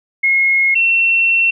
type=tone pair in turn; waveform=sine; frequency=2160 / 2710 Hz; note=C#7 / E7; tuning=-45 / +47 cents; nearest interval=major third; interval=392 cents; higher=second; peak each=-10 dBFS; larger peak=neither; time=0.23-0.75 / 0.75-1.51 s; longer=second; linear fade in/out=10 ms; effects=none